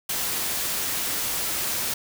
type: noise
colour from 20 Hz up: white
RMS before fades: -27 dBFS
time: 0.09-1.94 s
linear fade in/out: 5 ms
effects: none